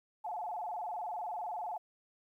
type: tone with vibrato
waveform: sine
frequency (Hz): 784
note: G5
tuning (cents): 0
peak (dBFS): -36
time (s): 0.24-1.78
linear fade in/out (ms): 10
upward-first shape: square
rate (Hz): 20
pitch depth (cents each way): 170
effects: 12-bit